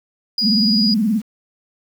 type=tone; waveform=sine; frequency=4900 Hz; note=D#8; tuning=27 cents flat; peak=-16 dBFS; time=0.38-0.94 s; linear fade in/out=2 ms
type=tone with vibrato; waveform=sine; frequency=215.2 Hz; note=A3; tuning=38 cents flat; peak=-14 dBFS; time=0.41-1.22 s; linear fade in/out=50 ms; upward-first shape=triangle; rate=19 Hz; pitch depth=190 cents each way
effects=7-bit